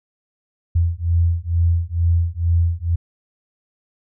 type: beating tone pair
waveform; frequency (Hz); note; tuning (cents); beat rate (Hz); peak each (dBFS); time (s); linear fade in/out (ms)
sine; 83.8 / 86; E2 / F2; +29 / -26; 2.2; -18; 0.75-2.96; 10
effects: none